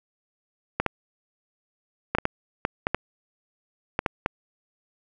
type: clicks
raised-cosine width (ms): 0.5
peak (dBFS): -7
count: 11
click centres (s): 0.8 / 0.863 / 2.15 / 2.185 / 2.254 / 2.651 / 2.869 / 2.946 / 3.991 / 4.062 / 4.261
effects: none